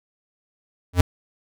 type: tone with exponential growth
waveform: square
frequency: 89 Hz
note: F2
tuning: 33 cents sharp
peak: -9 dBFS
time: 0.93-1.01 s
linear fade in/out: 5 ms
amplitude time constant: 17 ms
effects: none